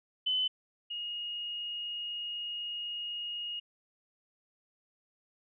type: tone pair in turn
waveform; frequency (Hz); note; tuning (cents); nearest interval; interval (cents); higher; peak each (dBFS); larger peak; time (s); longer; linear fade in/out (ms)
sine; 3025 / 2868; F#7 / F7; +38 / +45; minor second; 93; first; -27 / -35; first; 0.26-0.48 / 0.9-3.6; second; 10
effects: none